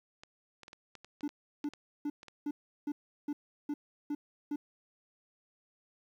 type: clicks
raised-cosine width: 0.2 ms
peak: -32 dBFS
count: 12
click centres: 0.235 / 0.633 / 0.681 / 0.731 / 0.953 / 1.046 / 1.208 / 1.291 / 1.642 / 1.736 / 2.231 / 2.283 s
type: tone bursts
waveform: triangle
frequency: 292.7 Hz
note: D4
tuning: 6 cents flat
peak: -30 dBFS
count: 9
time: 1.23-4.56 s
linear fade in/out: 5 ms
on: 50 ms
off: 360 ms
effects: 11-bit